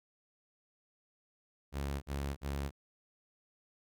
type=tone bursts; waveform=sawtooth; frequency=69.9 Hz; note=C#2; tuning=15 cents sharp; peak=-31 dBFS; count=3; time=1.72-2.712 s; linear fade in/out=50 ms; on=300 ms; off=46 ms; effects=none